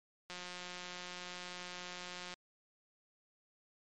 click train, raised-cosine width 0.2 ms, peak -28 dBFS, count 366, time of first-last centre 0.3-2.339 s, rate 179 Hz, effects MP3 48 kbps

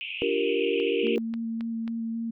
white band-pass noise, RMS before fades -35 dBFS, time 0.01-1.16 s, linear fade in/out 0 ms, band 2400 to 3000 Hz, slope 96 dB/octave
sine chord, G minor seventh, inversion second, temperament equal, 293.7 / 349.2 / 392 / 466.2 Hz, D4 / F4 / G4 / Bb4, 0 / 0 / 0 / 0 cents, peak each -32 / -31 / -28 / -26 dBFS, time 0.22-1.18 s, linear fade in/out 0 ms
click train, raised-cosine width 0.3 ms, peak -26 dBFS, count 5, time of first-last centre 0.8-1.878 s, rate 3.71 Hz
sine tone with vibrato, 228.2 Hz, A#3, 37 cents flat, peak -28 dBFS, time 1.03-2.31 s, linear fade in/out 10 ms, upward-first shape square, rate 3.6 Hz, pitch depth 10 cents each way
effects none

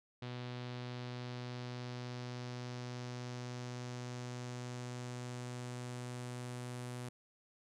sawtooth tone with low-pass filter sweep, 123.47 Hz, B2, in tune, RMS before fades -44 dBFS, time 0.22-7.09 s, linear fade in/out 5 ms, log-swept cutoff 3900 to 9700 Hz, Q 1.9, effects none

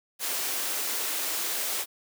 white high-pass noise, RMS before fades -30 dBFS, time 0.19-1.86 s, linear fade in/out 50 ms, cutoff 270 Hz, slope 24 dB/octave, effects none

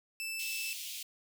sawtooth tone, 2643 Hz, E7, 4 cents sharp, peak -33 dBFS, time 0.2-0.73 s, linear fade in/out 0 ms
pink high-pass noise, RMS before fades -42 dBFS, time 0.39-1.03 s, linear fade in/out 5 ms, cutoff 2500 Hz, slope 48 dB/octave
effects none

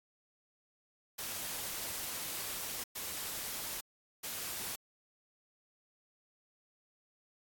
white noise bursts at uneven times, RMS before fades -40 dBFS, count 3, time 1.18-2.84 / 2.95-3.81 / 4.23-4.76 s, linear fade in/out 10 ms, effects AAC 64 kbps

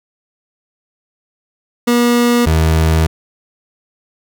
30% pulse tone pair in turn, 240 / 80.09 Hz, B3 / E2, -49 / -49 cents, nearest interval octave + perfect fifth, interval 1900 cents, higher first, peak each -7 dBFS, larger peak neither, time 1.87-2.46 / 2.46-3.07 s, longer second, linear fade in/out 10 ms, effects none

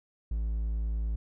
triangle tone, 55 Hz, A1, in tune, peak -26 dBFS, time 0.31-1.16 s, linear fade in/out 5 ms, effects none

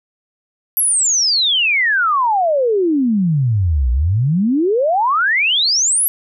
sine exponential two-way sweep, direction down then up, 11840 to 58.27 to 11840 Hz, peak -12 dBFS, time 0.77-6.08 s, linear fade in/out 0 ms, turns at 3.91 s, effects none

